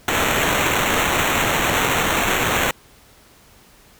violet noise with sample-and-hold, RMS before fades -19 dBFS, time 0.08-2.71 s, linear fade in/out 2 ms, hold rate 4900 Hz, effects pink hiss -50 dBFS RMS until 3.99 s

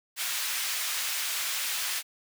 pink high-pass noise, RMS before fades -31 dBFS, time 0.16-2.03 s, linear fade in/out 50 ms, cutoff 1900 Hz, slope 12 dB/octave, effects none

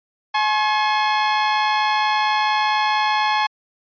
sawtooth tone pair together, 849.5 / 1078 Hz, G#5 / C#6, +39 / -49 cents, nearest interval major third, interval 412 cents, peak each -14 / -18 dBFS, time 0.34-3.47 s, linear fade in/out 10 ms, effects resampled to 11025 Hz

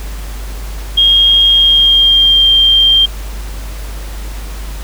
sine tone with pitch glide, 3244 to 3179 Hz, G#7 to G7, -41 to +24 cents, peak -5 dBFS, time 0.97-3.06 s, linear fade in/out 10 ms, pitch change -35 cents, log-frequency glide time 1.47-2.51 s, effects added 50 Hz sine -21 dBFS peak until 4.83 s + pink hiss -32 dBFS RMS until 4.83 s

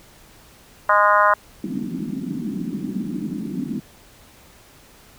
harmonic tone, 206.3 Hz, G#3, 11 cents flat, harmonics 3 / 4 / 5 / 6 / 7 / 8 / 9, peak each -20 / -25 / -16 / -19 / -20 / -28 / -28 dBFS, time 0.89-1.34 s, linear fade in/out 5 ms
pink band-pass noise, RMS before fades -27 dBFS, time 1.64-3.8 s, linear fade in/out 2 ms, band 170 to 310 Hz, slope 48 dB/octave
effects pink hiss -49 dBFS RMS until 5.18 s

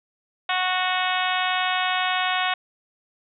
harmonic tone, 368.2 Hz, F#4, 8 cents flat, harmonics 2 / 3 / 4 / 5 / 6 / 7 / 8 / 9 / 10, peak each -26 / -28 / -29 / -30 / -31 / -31 / -32 / -33 / -33 dBFS, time 0.49-2.54 s, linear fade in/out 5 ms, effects none

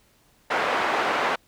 pink band-pass noise, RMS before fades -24 dBFS, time 0.5-1.36 s, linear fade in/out 10 ms, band 610 to 1800 Hz, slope 12 dB/octave, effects pink hiss -61 dBFS RMS until 1.47 s

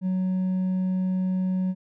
sine tone with hard clipping, 185.7 Hz, F#3, 7 cents sharp, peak -23 dBFS, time 0.01-1.75 s, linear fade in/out 50 ms, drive 2 dB, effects none

